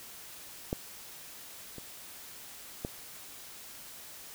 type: clicks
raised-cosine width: 2 ms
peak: -17 / -30 / -20 dBFS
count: 3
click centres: 0.729 / 1.783 / 2.849 s
effects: white hiss -48 dBFS RMS until 4.34 s